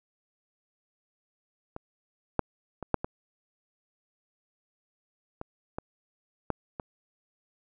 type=clicks; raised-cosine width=1 ms; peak=-23 / -9 / -22 / -8 / -18 / -22 / -19 / -13 / -21 dBFS; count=9; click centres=1.764 / 2.393 / 2.827 / 2.943 / 3.045 / 5.414 / 5.785 / 6.503 / 6.798 s; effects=none